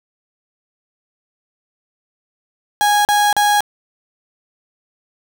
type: tone bursts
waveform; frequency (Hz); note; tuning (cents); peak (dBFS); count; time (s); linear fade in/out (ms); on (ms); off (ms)
35% pulse; 827; G#5; -8; -10; 3; 2.81-3.606; 0; 240; 38
effects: none